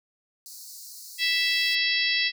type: high-pass noise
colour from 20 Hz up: pink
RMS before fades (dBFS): -43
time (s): 0.46-1.75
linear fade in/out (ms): 0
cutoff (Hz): 4200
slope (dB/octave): 96
type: harmonic tone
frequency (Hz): 659.3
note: E5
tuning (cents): 0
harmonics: 3 / 4 / 5 / 6 / 7 / 8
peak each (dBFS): -27 / -28 / -29 / -30 / -30 / -31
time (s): 1.18-2.32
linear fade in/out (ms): 50
effects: none